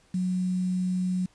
sine tone with quantisation, 183.1 Hz, F#3, 18 cents flat, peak -24 dBFS, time 0.14-1.26 s, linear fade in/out 5 ms, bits 8, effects pink hiss -62 dBFS RMS until 1.34 s + resampled to 22050 Hz

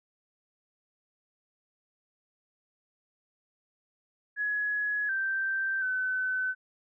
sine tone with pitch steps, 1682 / 1564 / 1515 Hz, G#6 / G6 / F#6, +22 / -4 / +40 cents, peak -27 dBFS, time 4.36-6.55 s, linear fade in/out 50 ms, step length 730 ms, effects none

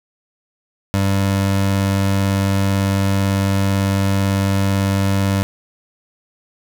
25% pulse tone, 98 Hz, G2, in tune, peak -11 dBFS, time 0.94-5.43 s, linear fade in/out 0 ms, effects none

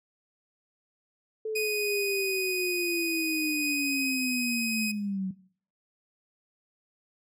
sine linear sweep, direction down, 440 to 185.1 Hz, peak -29 dBFS, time 1.45-5.31 s, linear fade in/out 5 ms
sawtooth tone with pitch glide, 2489 to 2518 Hz, D#7 to D#7, 0 to +20 cents, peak -25 dBFS, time 1.55-4.92 s, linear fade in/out 10 ms, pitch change +20 cents, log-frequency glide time 3.51-4.11 s
effects noise-tail reverb RT60 0.5 s tail -17 dB re dry

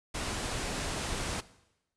pink low-pass noise, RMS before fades -35 dBFS, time 0.14-1.41 s, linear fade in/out 10 ms, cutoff 10000 Hz, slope 48 dB/octave, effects noise-tail reverb RT60 0.9 s tail -18 dB re dry

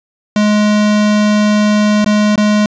square tone with dropouts, 210 Hz, G#3, 19 cents sharp, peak -9 dBFS, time 0.36-2.66 s, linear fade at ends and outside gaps 2 ms, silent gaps 2.045-2.061 / 2.358-2.377 s, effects resampled to 16000 Hz + 8-bit

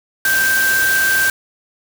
sine tone in noise, 1568 Hz, G6, in tune, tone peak -13 dBFS, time 0.25-1.3 s, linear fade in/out 2 ms, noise white, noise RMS -21 dBFS, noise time 0.25-1.3 s, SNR +5 dB, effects none

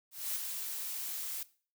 blue noise with ADSR envelope, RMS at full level -34 dBFS, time 0.11-1.43 s, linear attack 240 ms, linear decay 23 ms, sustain -5 dB, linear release 4 ms, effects noise-tail reverb RT60 0.4 s tail -18 dB re dry

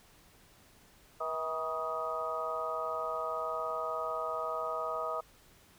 harmonic tone with a mistuned harmonic, 160.8 Hz, E3, 43 cents flat, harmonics 3 / 4 / 5 / 6 / 7 / 8, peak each -41 / -37 / -46 / -43 / -45 / -36 dBFS, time 1.2-5.21 s, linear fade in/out 10 ms, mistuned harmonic 8, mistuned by -53 cents, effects pink hiss -61 dBFS RMS until 5.78 s

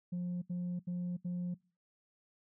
sine tone bursts, 177.4 Hz, F3, 27 cents sharp, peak -32 dBFS, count 4, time 0.12-1.545 s, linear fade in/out 10 ms, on 300 ms, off 75 ms, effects noise-tail reverb RT60 0.4 s tail -26 dB re dry + tanh soft clip ceiling -33 dBFS

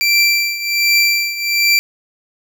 25% pulse tone with tremolo, 2349 Hz, D7, in tune, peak -5 dBFS, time 0.01-1.79 s, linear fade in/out 0 ms, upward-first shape triangle, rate 1.3 Hz, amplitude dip 80%, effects none

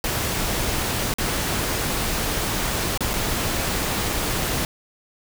pink noise with dropouts, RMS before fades -24 dBFS, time 0.04-4.65 s, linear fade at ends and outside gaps 1 ms, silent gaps 1.139-1.184 / 2.976-3.006 / 3.134-3.138 s, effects none

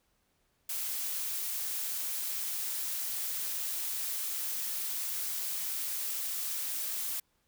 blue noise, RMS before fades -35 dBFS, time 0.69-7.2 s, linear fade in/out 5 ms, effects pink hiss -74 dBFS RMS until 7.47 s

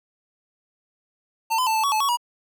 square tone with pitch steps, 899 / 1015 / 885 / 878 / 1123 / 866 / 1116 / 962 Hz, A5 / B5 / A5 / A5 / C#6 / A5 / C#6 / B5, +37 / +47 / +10 / -4 / +22 / -28 / +11 / -46 cents, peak -20 dBFS, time 1.5-2.172 s, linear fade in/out 20 ms, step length 84 ms, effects none

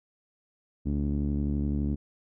sawtooth tone with low-pass filter, 71.9 Hz, D2, 36 cents flat, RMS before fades -28 dBFS, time 0.85-1.96 s, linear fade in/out 20 ms, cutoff 260 Hz, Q 3.2, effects none

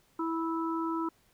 harmonic tone, 327.8 Hz, E4, 10 cents flat, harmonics 1 / 3 / 4, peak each -31 / -36 / -37 dBFS, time 0.19-1.09 s, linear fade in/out 5 ms, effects pink hiss -67 dBFS RMS until 1.33 s

